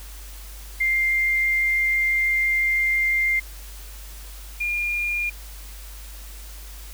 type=tone pair in turn; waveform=sine; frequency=2102 / 2415 Hz; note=C7 / D7; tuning=+7 / +48 cents; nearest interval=major second; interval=241 cents; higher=second; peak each=-18 / -22 dBFS; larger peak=first; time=0.8-3.4 / 4.6-5.3 s; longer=first; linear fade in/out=10 ms; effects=added 50 Hz sine -37 dBFS peak until 6.93 s + white hiss -44 dBFS RMS until 6.93 s